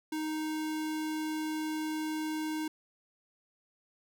square tone, 311.1 Hz, D#4, in tune, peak -33 dBFS, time 0.12-2.68 s, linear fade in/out 5 ms, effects none

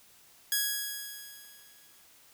5% pulse tone with exponential decay, 1661.2 Hz, G#6, in tune, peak -14 dBFS, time 0.52-2.04 s, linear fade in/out 1 ms, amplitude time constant 330 ms, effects white hiss -59 dBFS RMS until 2.33 s

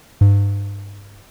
triangle tone with exponential decay, 100.3 Hz, G2, 40 cents sharp, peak -3 dBFS, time 0.21-1.23 s, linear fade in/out 5 ms, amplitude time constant 220 ms, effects pink hiss -48 dBFS RMS until 1.3 s

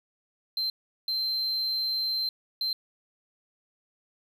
triangle tone bursts at uneven times, 4118 Hz, C8, 28 cents flat, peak -25 dBFS, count 3, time 0.57-0.7 / 1.08-2.29 / 2.61-2.73 s, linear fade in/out 2 ms, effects none

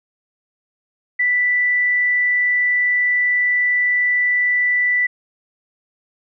sine tone, 1975.5 Hz, B6, in tune, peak -14 dBFS, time 1.19-5.07 s, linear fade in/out 10 ms, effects none

